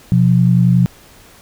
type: tone pair together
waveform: sine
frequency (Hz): 125.6 / 176.5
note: B2 / F3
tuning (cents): +30 / +19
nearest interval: tritone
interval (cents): 589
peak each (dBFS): -11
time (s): 0.12-0.86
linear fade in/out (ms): 0
effects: pink hiss -44 dBFS RMS until 1.41 s